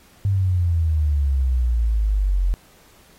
sine exponential sweep, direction down, 100.5 to 43.65 Hz, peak -16 dBFS, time 0.25-2.54 s, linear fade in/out 0 ms, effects pink hiss -53 dBFS RMS until 3.18 s + AAC 48 kbps

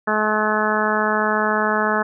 harmonic tone, 213.9 Hz, A3, 49 cents flat, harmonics 1 / 2 / 3 / 4 / 5 / 6 / 7 / 8, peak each -25 / -25 / -25 / -25 / -25 / -25 / -25 / -25 dBFS, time 0.07-2.03 s, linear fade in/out 10 ms, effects none

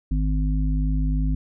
harmonic tone, 51.5 Hz, G#1, 14 cents flat, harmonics 1 / 3 / 5, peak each -20 / -27 / -29 dBFS, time 0.11-1.35 s, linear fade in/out 5 ms, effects none

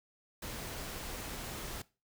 pink noise, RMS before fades -42 dBFS, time 0.42-1.82 s, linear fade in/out 5 ms, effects noise-tail reverb RT60 0.3 s tail -20 dB re dry

